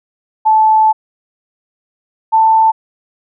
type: tone pair in turn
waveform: sine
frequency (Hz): 872 / 886.7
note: A5 / A5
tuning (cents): -16 / +13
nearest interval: unison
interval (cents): 29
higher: second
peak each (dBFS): -6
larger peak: neither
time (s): 0.45-0.93 / 2.32-2.72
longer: first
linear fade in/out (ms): 20
effects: none